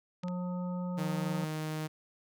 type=harmonic tone; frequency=179.5 Hz; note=F3; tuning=48 cents sharp; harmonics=1 / 3 / 5 / 7; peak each=-33 / -43 / -47 / -50 dBFS; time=0.23-1.45 s; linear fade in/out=10 ms
type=clicks; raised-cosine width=0.2 ms; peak=-30 dBFS; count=2; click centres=0.235 / 0.283 s
type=tone; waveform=sawtooth; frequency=155.56 Hz; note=D#3; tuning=in tune; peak=-30 dBFS; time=0.97-1.88 s; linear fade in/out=20 ms
effects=none